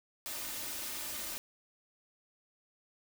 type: noise with comb filter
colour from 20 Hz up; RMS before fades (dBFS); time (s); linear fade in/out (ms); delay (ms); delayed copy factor
white; -40; 0.26-1.38; 0; 3.3; +0.55
effects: none